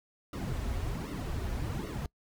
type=noise with flanger; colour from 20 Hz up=brown; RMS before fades=-35 dBFS; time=0.33-2.06 s; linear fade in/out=2 ms; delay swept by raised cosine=1.2 to 6.7 ms; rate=1.3 Hz; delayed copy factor=-1; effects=noise-tail reverb RT60 0.1 s tail -24 dB re dry